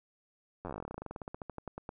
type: slowing click train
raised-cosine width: 1 ms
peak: -26 dBFS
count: 30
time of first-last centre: 0.65-1.891 s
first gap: 10 ms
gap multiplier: 1.09
effects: none